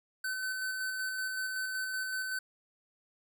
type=tone with tremolo; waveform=square; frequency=1522 Hz; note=F#6; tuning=48 cents sharp; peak=-33 dBFS; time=0.24-2.39 s; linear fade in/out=5 ms; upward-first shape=square; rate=5.3 Hz; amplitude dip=25%; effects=none